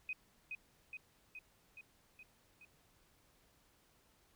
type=tone with echo; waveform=sine; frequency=2510 Hz; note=D#7; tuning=15 cents sharp; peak=-38 dBFS; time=0.09-0.13 s; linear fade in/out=2 ms; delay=420 ms; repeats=6; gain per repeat=-3 dB; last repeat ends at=2.65 s; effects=pink hiss -71 dBFS RMS until 4.35 s